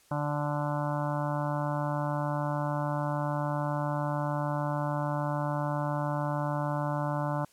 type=harmonic tone; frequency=146.83 Hz; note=D3; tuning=in tune; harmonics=1 / 2 / 4 / 5 / 6 / 7 / 8 / 9 / 10; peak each=-31 / -37 / -35 / -40 / -37 / -38 / -44 / -44 / -45 dBFS; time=0.11-7.45 s; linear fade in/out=5 ms; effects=white hiss -62 dBFS RMS until 7.52 s + low-pass 12000 Hz 12 dB/octave